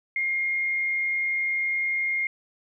sine tone with frequency modulation, 2130 Hz, C7, 30 cents sharp, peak -23 dBFS, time 0.16-2.27 s, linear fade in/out 2 ms, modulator 91.6 Hz, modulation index 0.22, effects none

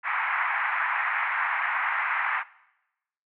white band-pass noise, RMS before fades -27 dBFS, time 0.03-2.44 s, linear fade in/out 50 ms, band 820 to 2200 Hz, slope 48 dB/octave, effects noise-tail reverb RT60 0.9 s tail -20 dB re dry

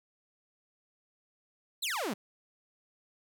sawtooth exponential sweep, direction down, 4350 to 174.61 Hz, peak -28 dBFS, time 1.82-2.14 s, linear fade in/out 10 ms, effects none

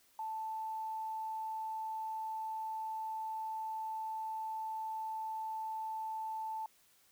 sine tone with quantisation, 880 Hz, A5, in tune, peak -37 dBFS, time 0.19-6.66 s, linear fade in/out 2 ms, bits 11, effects white hiss -68 dBFS RMS until 7.11 s

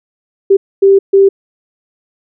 sine tone bursts at uneven times, 392 Hz, G4, in tune, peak -3 dBFS, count 3, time 0.5-0.57 / 0.82-0.99 / 1.13-1.29 s, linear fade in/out 10 ms, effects none

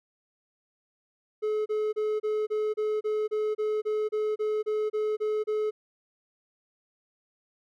triangle tone bursts, 427.8 Hz, A4, 49 cents flat, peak -23 dBFS, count 16, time 1.42-5.71 s, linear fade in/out 20 ms, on 240 ms, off 30 ms, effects none

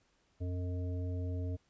harmonic tone, 89.8 Hz, F2, 49 cents sharp, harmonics 1 / 3 / 5 / 7, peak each -34 / -44 / -48 / -51 dBFS, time 0.4-1.57 s, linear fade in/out 20 ms, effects pink hiss -73 dBFS RMS until 1.69 s + resampled to 16000 Hz

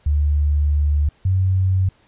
sine tone pair in turn, 73.42 / 93.9 Hz, D2 / F#2, 0 / +26 cents, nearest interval major third, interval 426 cents, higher second, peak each -14 dBFS, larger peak neither, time 0.06-1.09 / 1.25-1.89 s, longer first, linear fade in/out 5 ms, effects pink hiss -57 dBFS RMS until 2.07 s + resampled to 8000 Hz

